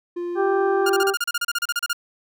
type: tone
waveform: triangle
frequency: 349.2 Hz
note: F4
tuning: in tune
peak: -23 dBFS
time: 0.16-1.03 s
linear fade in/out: 10 ms
type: harmonic tone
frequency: 392 Hz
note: G4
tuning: in tune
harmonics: 1 / 2 / 3 / 4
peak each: -19 / -25 / -29 / -31 dBFS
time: 0.35-1.15 s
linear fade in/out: 50 ms
type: tone bursts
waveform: sawtooth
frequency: 1414 Hz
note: F6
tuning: 21 cents sharp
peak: -17 dBFS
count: 16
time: 0.86-1.931 s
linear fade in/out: 5 ms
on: 36 ms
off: 33 ms
effects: none